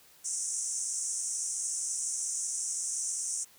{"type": "band-pass noise", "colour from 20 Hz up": "white", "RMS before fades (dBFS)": -34, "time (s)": [0.24, 3.45], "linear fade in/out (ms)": 20, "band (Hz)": [5700, 9400], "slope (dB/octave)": 96, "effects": ["white hiss -59 dBFS RMS until 3.58 s"]}